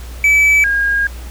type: tone pair in turn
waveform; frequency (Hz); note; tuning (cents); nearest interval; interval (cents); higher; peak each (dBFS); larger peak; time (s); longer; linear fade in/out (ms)
triangle / sine; 2300 / 1626.3; D7 / G#6; -37 / -37; tritone; 600; first; -6 / -12; first; 0.24-0.64 / 0.64-1.07; second; 2
effects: added 60 Hz sine -27 dBFS peak until 1.3 s + pink hiss -38 dBFS RMS until 1.3 s